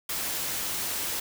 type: noise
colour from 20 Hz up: white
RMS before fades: -31 dBFS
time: 0.09-1.2 s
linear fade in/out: 5 ms
effects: none